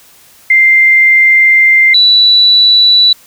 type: tone pair in turn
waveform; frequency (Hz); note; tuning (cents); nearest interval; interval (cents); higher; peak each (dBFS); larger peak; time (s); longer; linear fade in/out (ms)
sine; 2093 / 3951; C7 / B7; 0 / 0; major seventh; 1100; second; -3; neither; 0.5-1.94 / 1.94-3.13; first; 5
effects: white hiss -42 dBFS RMS until 3.26 s